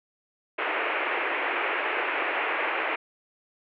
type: band-pass noise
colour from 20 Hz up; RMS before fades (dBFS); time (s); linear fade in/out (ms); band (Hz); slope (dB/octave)
white; -28; 0.58-2.96; 10; 320 to 2600; 48
effects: none